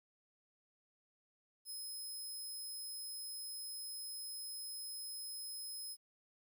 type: tone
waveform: 15% pulse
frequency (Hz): 5120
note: D#8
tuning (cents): +49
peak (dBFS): -38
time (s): 1.65-5.97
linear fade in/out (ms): 50
effects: 13-bit